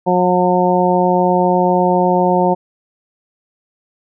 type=harmonic tone; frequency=180.4 Hz; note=F#3; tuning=44 cents flat; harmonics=1 / 2 / 3 / 4 / 5; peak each=-17 / -17 / -17 / -17 / -17 dBFS; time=0.06-2.55 s; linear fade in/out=20 ms; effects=none